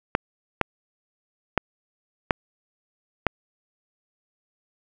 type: clicks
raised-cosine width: 0.5 ms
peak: -3 dBFS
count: 5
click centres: 0.151 / 0.613 / 1.577 / 2.308 / 3.267 s
effects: none